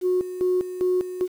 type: tone with tremolo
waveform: sine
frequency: 364.9 Hz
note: F#4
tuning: 24 cents flat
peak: -17 dBFS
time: 0.01-1.28 s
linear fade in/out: 50 ms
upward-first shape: square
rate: 2.5 Hz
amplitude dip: 75%
effects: tanh soft clip ceiling -15 dBFS + 8-bit